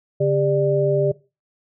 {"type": "tone cluster", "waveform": "sine", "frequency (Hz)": [141.9, 399.8, 593], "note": ["C#3", "G4", "D5"], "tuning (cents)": [41, 34, 17], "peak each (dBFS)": -20, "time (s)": [0.2, 1.12], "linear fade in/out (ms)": 10, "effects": ["noise-tail reverb RT60 0.3 s tail -20 dB re dry"]}